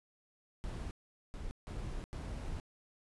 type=noise bursts at uneven times; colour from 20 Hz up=brown; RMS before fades=-41 dBFS; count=4; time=0.64-0.91 / 1.34-1.51 / 1.67-2.04 / 2.13-2.6 s; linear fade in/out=0 ms; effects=resampled to 24000 Hz